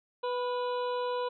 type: harmonic tone with a mistuned harmonic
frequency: 493.9 Hz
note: B4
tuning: in tune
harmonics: 1 / 2 / 3 / 5 / 6 / 7 / 8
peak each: -31 / -34 / -46 / -51 / -50 / -52 / -48 dBFS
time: 0.23-1.29 s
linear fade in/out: 10 ms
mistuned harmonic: 3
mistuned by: -36 cents
effects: none